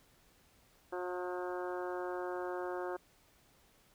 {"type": "harmonic tone with a mistuned harmonic", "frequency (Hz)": 180, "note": "F#3", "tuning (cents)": -47, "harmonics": [2, 3, 4, 5, 6, 7, 8, 9], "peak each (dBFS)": [-39, -43, -45, -47, -49, -50, -51, -52], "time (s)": [0.92, 2.97], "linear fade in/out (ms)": 10, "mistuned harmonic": 9, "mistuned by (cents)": -24, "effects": ["pink hiss -67 dBFS RMS until 3.94 s"]}